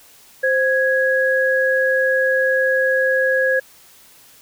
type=tone pair together; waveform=sine; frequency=523.2 / 1661.2 Hz; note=C5 / G#6; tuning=0 / 0 cents; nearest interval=octave + minor sixth; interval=2000 cents; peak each=-17 dBFS; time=0.43-3.6 s; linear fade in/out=10 ms; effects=white hiss -48 dBFS RMS until 4.41 s